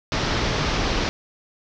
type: low-pass noise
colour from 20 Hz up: pink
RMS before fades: -23 dBFS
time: 0.12-1.09 s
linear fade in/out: 0 ms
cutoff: 5800 Hz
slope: 48 dB/octave
effects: none